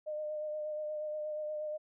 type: tone with vibrato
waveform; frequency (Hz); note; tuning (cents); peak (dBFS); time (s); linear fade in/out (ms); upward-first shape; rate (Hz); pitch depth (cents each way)
sine; 608; D#5; -40; -35; 0.06-1.78; 20; sine; 8.4; 20
effects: none